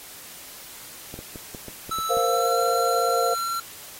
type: clicks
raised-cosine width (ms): 2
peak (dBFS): -25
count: 8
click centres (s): 1.141 / 1.19 / 1.358 / 1.548 / 1.683 / 1.894 / 1.986 / 2.17
type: tone with pitch glide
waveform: square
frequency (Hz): 1316 to 1360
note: E6 to F6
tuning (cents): -3 to -46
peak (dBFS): -26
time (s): 1.91-3.6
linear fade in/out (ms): 5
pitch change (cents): +57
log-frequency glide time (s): 2.15-2.59
type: chord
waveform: sine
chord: Bb suspended second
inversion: none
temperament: equal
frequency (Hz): 466.2 / 523.3 / 698.5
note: Bb4 / C5 / F5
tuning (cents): 0 / 0 / 0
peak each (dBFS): -25 / -26 / -24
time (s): 2.09-3.35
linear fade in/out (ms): 20
effects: white hiss -42 dBFS RMS until 3.99 s + AAC 48 kbps